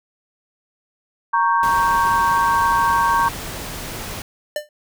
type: chord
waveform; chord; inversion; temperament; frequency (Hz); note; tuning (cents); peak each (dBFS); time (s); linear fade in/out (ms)
sine; G diminished; first; equal; 932.3 / 1108.7 / 1568; Bb5 / Db6 / G6; 0 / 0 / 0; -17 / -18 / -23; 1.33-3.29; 10
type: noise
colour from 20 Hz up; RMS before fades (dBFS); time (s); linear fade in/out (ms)
pink; -30; 1.63-4.22; 2
type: tone with exponential decay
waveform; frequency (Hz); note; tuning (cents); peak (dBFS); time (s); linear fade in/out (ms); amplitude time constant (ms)
square; 597; D5; +28; -18; 4.56-4.69; 2; 27
effects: none